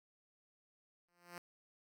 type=tone with exponential growth; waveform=5% pulse; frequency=174.61 Hz; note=F3; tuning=in tune; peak=-34 dBFS; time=1.08-1.38 s; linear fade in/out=2 ms; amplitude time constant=65 ms; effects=none